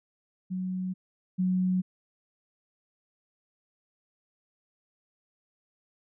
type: tone pair in turn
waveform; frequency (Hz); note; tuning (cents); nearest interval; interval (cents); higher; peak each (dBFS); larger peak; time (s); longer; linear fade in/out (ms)
sine; 185 / 184.2; F#3 / F#3; 0 / -7; unison; 7; first; -29 / -23; second; 0.5-0.94 / 1.38-1.82; neither; 20
effects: none